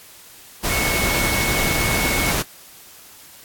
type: tone in noise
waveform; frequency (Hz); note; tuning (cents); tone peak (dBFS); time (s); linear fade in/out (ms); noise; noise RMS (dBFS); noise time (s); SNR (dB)
sine; 2200; C#7; -14; -23; 0.69-2.32; 20; pink; -21; 0.63-2.43; -5
effects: white hiss -44 dBFS RMS until 3.44 s + AAC 64 kbps